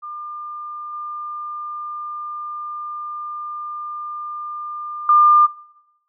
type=tone with level steps; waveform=sine; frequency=1200 Hz; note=D6; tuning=37 cents sharp; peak=-29 / -27 / -9 dBFS; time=0.02-5.47 s; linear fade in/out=20 ms; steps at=0.93 / 5.09 s; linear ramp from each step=2 ms; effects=noise-tail reverb RT60 0.9 s tail -22 dB re dry